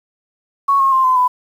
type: tone with pitch steps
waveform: sine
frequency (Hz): 1108.7 / 1080.3 / 1052.5 / 1025.5 / 999.2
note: C#6 / C#6 / C6 / C6 / B5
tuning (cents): 0 / -45 / +10 / -35 / +20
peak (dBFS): -10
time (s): 0.68-1.28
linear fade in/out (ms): 10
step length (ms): 120
effects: 7-bit